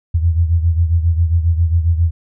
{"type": "beating tone pair", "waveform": "sine", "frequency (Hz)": [82.41, 89.81], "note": ["E2", "F2"], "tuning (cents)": [0, 49], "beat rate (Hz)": 7.4, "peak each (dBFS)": [-12, -18], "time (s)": [0.14, 2.11], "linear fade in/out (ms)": 10, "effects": []}